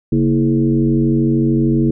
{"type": "tone with frequency modulation", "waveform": "sine", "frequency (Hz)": 233.1, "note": "A#3", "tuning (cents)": 0, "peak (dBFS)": -11, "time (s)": [0.12, 1.91], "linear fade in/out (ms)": 5, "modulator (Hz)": 93, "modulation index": 1.4, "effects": []}